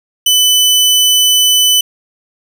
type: tone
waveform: sawtooth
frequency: 3000 Hz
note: F#7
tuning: 23 cents sharp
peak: -4 dBFS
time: 0.26-1.81 s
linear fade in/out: 5 ms
effects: none